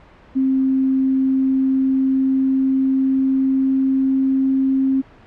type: tone with pitch glide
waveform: sine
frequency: 264.9 to 266.9 Hz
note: C4 to C4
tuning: +22 to +35 cents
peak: -14 dBFS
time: 0.35-5.02 s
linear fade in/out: 20 ms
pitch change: +13 cents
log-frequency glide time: 1.03-4.74 s
effects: pink hiss -46 dBFS RMS until 5.26 s + low-pass 2000 Hz 12 dB/octave